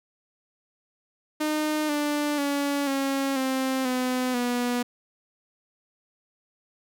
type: tone with pitch steps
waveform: sawtooth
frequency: 305.7 / 294.4 / 283.6 / 273.1 / 263.1 / 253.4 / 244 Hz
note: D#4 / D4 / C#4 / C#4 / C4 / B3 / B3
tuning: -30 / +4 / +40 / -26 / +10 / +45 / -21 cents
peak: -20 dBFS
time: 1.4-4.83 s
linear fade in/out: 10 ms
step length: 490 ms
effects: none